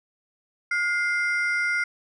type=ring-modulated tone; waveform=triangle; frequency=1760 Hz; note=A6; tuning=in tune; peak=-17 dBFS; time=0.71-1.84 s; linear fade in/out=5 ms; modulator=331 Hz; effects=resampled to 22050 Hz